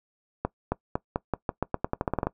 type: accelerating click train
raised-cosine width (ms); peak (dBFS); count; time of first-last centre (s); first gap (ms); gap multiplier
1; -11; 16; 0.45-2.27; 270; 0.87
effects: noise-tail reverb RT60 0.1 s tail -21 dB re dry